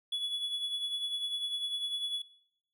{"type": "tone with tremolo", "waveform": "triangle", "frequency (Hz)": 3401, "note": "G#7", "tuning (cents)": 40, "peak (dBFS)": -28, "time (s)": [0.12, 2.22], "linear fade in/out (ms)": 5, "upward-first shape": "triangle", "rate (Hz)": 10, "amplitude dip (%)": 55, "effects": ["noise-tail reverb RT60 0.8 s tail -22 dB re dry"]}